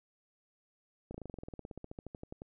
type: slowing click train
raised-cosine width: 2 ms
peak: -30 dBFS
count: 23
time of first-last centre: 1.11-2.419 s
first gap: 34 ms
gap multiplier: 1.05
effects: none